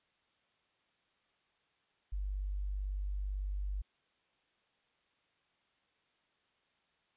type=tone; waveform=sine; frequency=49 Hz; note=G1; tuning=in tune; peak=-34 dBFS; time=2.12-3.82 s; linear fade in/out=10 ms; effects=white hiss -75 dBFS RMS until 7.16 s + resampled to 8000 Hz